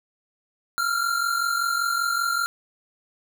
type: tone pair together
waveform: square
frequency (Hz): 1351.7 / 1396.9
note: E6 / F6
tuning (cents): +43 / 0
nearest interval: minor second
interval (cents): 57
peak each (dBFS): -28 / -24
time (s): 0.78-2.46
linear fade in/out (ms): 0
effects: none